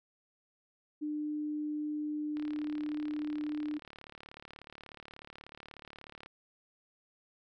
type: tone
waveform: sine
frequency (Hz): 300.3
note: D4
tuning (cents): +39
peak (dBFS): -33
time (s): 1.01-3.79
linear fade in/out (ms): 20
type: click train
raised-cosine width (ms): 0.3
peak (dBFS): -32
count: 143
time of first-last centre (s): 2.37-6.26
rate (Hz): 36.5
effects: none